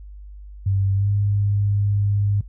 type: tone with pitch glide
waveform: sine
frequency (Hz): 97.5 to 101.58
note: G2 to G#2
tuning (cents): -9 to -38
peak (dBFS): -17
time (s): 0.66-2.41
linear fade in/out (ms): 5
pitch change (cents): +71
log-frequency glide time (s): 0.94-1.08
effects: noise-tail reverb RT60 0.1 s tail -19 dB re dry + added 50 Hz sine -36 dBFS peak until 2.48 s